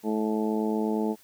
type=harmonic tone; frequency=108.4 Hz; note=A2; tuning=25 cents flat; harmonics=2 / 3 / 4 / 5 / 6 / 7 / 8; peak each=-27 / -31 / -30 / -41 / -38 / -42 / -36 dBFS; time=0.03-1.16 s; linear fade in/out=50 ms; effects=white hiss -57 dBFS RMS until 1.23 s